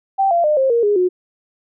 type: tone with pitch steps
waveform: sine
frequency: 779 / 686 / 604.2 / 532.1 / 468.6 / 412.7 / 363.4 Hz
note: G5 / F5 / D5 / C5 / A#4 / G#4 / F#4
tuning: -11 / -31 / +49 / +29 / +9 / -11 / -31 cents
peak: -12 dBFS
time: 0.18-1.09 s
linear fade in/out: 20 ms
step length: 130 ms
effects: none